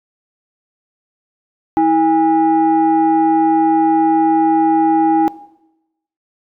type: tone pair together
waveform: sine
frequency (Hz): 322 / 815.1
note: E4 / G#5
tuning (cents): -41 / -33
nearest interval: octave + major third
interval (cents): 1608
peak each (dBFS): -11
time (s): 1.77-5.28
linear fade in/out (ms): 0
effects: noise-tail reverb RT60 0.9 s tail -19 dB re dry + tanh soft clip ceiling -5 dBFS